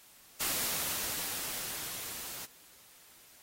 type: noise with level ramp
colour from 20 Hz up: white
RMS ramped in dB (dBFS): -32 to -43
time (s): 0.4-2.46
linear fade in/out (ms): 10
effects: white hiss -58 dBFS RMS until 3.42 s + AAC 48 kbps